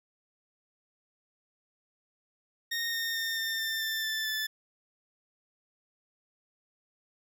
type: tone with pitch steps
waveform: 20% pulse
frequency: 1851 / 1836.1 / 1821.3 / 1806.6 / 1792.1 / 1777.7 / 1763.3 / 1749.1 Hz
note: A#6 / A#6 / A#6 / A6 / A6 / A6 / A6 / A6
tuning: -13 / -27 / -41 / +45 / +31 / +17 / +3 / -11 cents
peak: -25 dBFS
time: 2.71-4.47 s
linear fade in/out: 10 ms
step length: 220 ms
effects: none